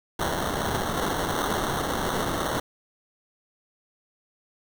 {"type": "noise with sample-and-hold", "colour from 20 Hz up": "white", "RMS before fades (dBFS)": -27, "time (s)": [0.19, 2.6], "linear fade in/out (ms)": 5, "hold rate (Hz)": 2450, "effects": []}